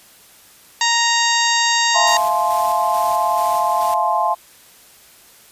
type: harmonic tone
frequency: 932.3 Hz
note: A#5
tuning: in tune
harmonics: 1 / 2 / 3 / 4 / 5 / 6 / 7 / 8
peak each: -19 / -20 / -24 / -22 / -23 / -29 / -24 / -25 dBFS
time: 0.81-2.17 s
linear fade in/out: 2 ms
type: chord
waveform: sine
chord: F major seventh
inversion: third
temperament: equal with one note detuned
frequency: 659.3 / 698.5 / 858.4 / 1046.5 Hz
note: E5 / F5 / A5 / C6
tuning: 0 / 0 / -43 / 0 cents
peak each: -24 / -21 / -19 / -19 dBFS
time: 1.94-4.35 s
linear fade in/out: 20 ms
type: noise with tremolo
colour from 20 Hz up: white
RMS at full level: -32 dBFS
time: 2.07-3.94 s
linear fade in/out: 0 ms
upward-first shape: square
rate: 2.3 Hz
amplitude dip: 35%
effects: white hiss -47 dBFS RMS until 5.51 s + resampled to 32000 Hz